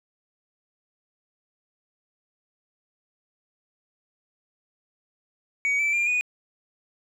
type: tone with pitch steps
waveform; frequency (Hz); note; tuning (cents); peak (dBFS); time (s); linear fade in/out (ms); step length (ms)
sine; 2251 / 2321 / 2393 / 2468; C#7 / D7 / D7 / D#7; +26 / -21 / +32 / -15; -18; 5.65-6.21; 0; 140
effects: tanh soft clip ceiling -20 dBFS + 10-bit